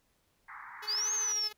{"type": "band-pass noise", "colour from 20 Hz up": "pink", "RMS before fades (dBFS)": -47, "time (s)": [0.48, 1.33], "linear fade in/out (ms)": 10, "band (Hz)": [850, 2100], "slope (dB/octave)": 96}
{"type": "tone with tremolo", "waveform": "5% pulse", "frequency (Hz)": 424.1, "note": "G#4", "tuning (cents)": 36, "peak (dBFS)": -31, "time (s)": [0.82, 1.53], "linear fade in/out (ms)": 10, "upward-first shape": "square", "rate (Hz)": 13, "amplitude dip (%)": 45}
{"type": "linear two-way sweep", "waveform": "sine", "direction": "up then down", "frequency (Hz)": [4435, 6520, 5210], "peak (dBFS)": -29, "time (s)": [0.87, 1.49], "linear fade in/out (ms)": 20, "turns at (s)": 1.12}
{"effects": ["pink hiss -73 dBFS RMS until 1.57 s"]}